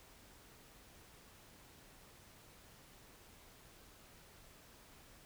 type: silence
effects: pink hiss -61 dBFS RMS until 5.25 s